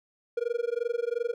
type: tone with amplitude modulation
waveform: triangle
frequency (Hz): 473.9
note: A#4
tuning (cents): +28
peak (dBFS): -21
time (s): 0.37-1.34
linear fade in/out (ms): 5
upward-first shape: sine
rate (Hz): 22.8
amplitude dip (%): 100
effects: none